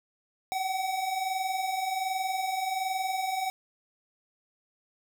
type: tone pair together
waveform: square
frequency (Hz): 741 / 762.3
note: F#5 / G5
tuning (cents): +2 / -49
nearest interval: unison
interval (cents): 49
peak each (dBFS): -36 / -30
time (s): 0.52-3.5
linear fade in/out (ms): 0
effects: none